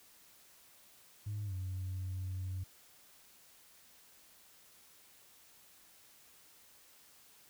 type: tone with pitch glide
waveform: sine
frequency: 103.83 to 93.04 Hz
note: G#2 to F#2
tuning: 0 to +10 cents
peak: -35 dBFS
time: 1.26-2.64 s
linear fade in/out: 10 ms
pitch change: -190 cents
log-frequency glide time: 1.45-1.53 s
effects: tanh soft clip ceiling -34 dBFS + white hiss -62 dBFS RMS until 7.49 s